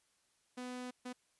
sawtooth tone bursts at uneven times, 249.8 Hz, B3, 20 cents sharp, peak -38 dBFS, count 2, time 0.57-0.91 / 1.05-1.13 s, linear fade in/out 10 ms, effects white hiss -75 dBFS RMS until 1.39 s + resampled to 24000 Hz

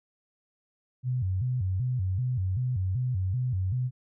sine tone with vibrato, 108.7 Hz, A2, 21 cents flat, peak -25 dBFS, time 1.03-3.91 s, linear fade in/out 50 ms, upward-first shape square, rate 2.6 Hz, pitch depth 260 cents each way, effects none

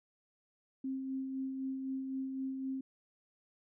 sine tone with tremolo, 265.5 Hz, C4, 25 cents sharp, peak -34 dBFS, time 0.84-2.81 s, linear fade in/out 5 ms, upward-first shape sine, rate 3.9 Hz, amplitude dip 35%, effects none

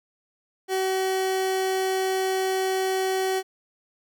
30% pulse tone, 378.8 Hz, F#4, 41 cents sharp, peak -20 dBFS, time 0.68-3.43 s, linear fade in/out 50 ms, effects none

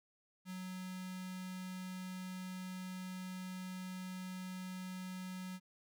square tone with notch filter, 185 Hz, F#3, in tune, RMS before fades -45 dBFS, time 0.45-5.6 s, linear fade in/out 50 ms, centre 470 Hz, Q 0.54, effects none

